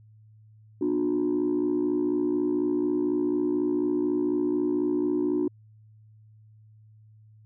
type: tone cluster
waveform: sine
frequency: 242.9 / 297 / 361.1 Hz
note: B3 / D4 / F#4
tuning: -29 / +20 / -42 cents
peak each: -32 / -24 / -25 dBFS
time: 0.81-5.48 s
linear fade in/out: 5 ms
effects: tanh soft clip ceiling -18 dBFS + added 108 Hz sine -51 dBFS peak until 7.45 s